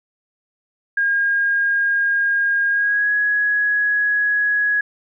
sine tone with pitch glide, 1622 to 1672.4 Hz, G#6 to G#6, -41 to +12 cents, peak -15 dBFS, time 0.97-4.81 s, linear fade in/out 5 ms, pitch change +53 cents, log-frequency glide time 2.69-3.12 s, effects none

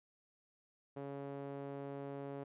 sawtooth tone with band-pass filter, 139.8 Hz, C#3, 15 cents sharp, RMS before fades -45 dBFS, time 0.96-2.44 s, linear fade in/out 10 ms, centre 470 Hz, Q 1.3, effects resampled to 8000 Hz

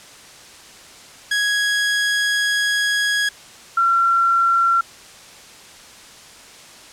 sawtooth / sine tone pair in turn, 1661.2 / 1364 Hz, G#6 / F6, 0 / -41 cents, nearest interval minor third, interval 341 cents, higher first, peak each -13 dBFS, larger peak neither, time 1.31-3.29 / 3.77-4.81 s, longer first, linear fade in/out 5 ms, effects white hiss -42 dBFS RMS until 6.92 s + low-pass 8000 Hz 12 dB/octave

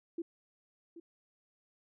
sine tone with echo, 336.6 Hz, E4, 36 cents sharp, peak -34 dBFS, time 0.18-0.22 s, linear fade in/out 5 ms, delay 780 ms, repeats 1, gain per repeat -13 dB, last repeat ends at 1 s, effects none

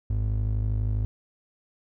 triangle ring-modulated tone, 79 Hz, D#2, 27 cents sharp, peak -18 dBFS, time 0.1-1.05 s, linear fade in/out 0 ms, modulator 26.2 Hz, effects none

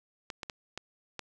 clicks, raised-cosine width 0.2 ms, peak -20 dBFS, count 5, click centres 0.302 / 0.432 / 0.498 / 0.776 / 1.193 s, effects none

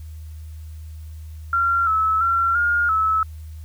sine tone with pitch steps, 1376 / 1301 / 1363 / 1419 / 1301 Hz, F6 / E6 / F6 / F6 / E6, -26 / -23 / -43 / +27 / -23 cents, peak -16 dBFS, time 1.53-3.23 s, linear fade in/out 2 ms, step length 340 ms, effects added 78 Hz sine -33 dBFS peak until 3.64 s + white hiss -56 dBFS RMS until 3.64 s

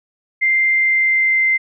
sine tone with pitch glide, 2093 to 2080 Hz, C7 to C7, 0 to -11 cents, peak -12 dBFS, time 0.41-1.58 s, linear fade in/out 20 ms, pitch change -11 cents, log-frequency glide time 0.72-1.45 s, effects none

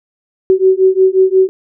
sine beating tone pair, 375.1 / 380.7 Hz, F#4 / F#4, +24 / +49 cents, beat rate 5.6 Hz, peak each -10 dBFS, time 0.5-1.49 s, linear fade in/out 0 ms, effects none

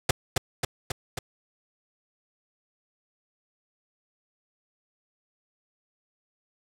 pink noise with echo, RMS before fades -20 dBFS, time 0.09-0.11 s, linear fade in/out 5 ms, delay 270 ms, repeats 4, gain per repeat -3 dB, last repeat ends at 1.19 s, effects low-pass 11000 Hz 12 dB/octave

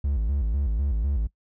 triangle tone with vibrato, 61.8 Hz, B1, 2 cents sharp, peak -20 dBFS, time 0.04-1.27 s, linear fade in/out 5 ms, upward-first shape square, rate 4 Hz, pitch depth 230 cents each way, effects noise-tail reverb RT60 0.1 s tail -20 dB re dry

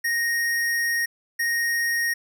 square tone bursts at uneven times, 1864.7 Hz, A#6, in tune, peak -22 dBFS, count 2, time 0.04-1.06 / 1.39-2.14 s, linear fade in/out 10 ms, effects none

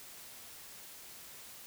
silence, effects white hiss -51 dBFS RMS until 1.66 s

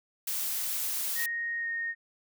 blue noise, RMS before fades -32 dBFS, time 0.27-1.26 s, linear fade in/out 5 ms
sine tone with pitch glide, 1864.7 to 1849.7 Hz, A#6 to A#6, 0 to -14 cents, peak -30 dBFS, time 1.15-1.95 s, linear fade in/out 50 ms, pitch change -14 cents, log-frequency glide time 1.59-1.68 s
effects none

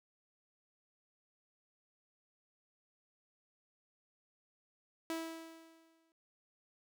sawtooth tone with exponential decay, 326.5 Hz, E4, 17 cents flat, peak -32 dBFS, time 5.1-6.12 s, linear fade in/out 1 ms, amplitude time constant 220 ms, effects none

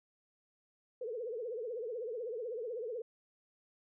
sine tone with vibrato, 466.2 Hz, A#4, in tune, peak -37 dBFS, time 1.01-3.02 s, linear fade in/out 5 ms, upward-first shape triangle, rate 16 Hz, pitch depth 190 cents each way, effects none

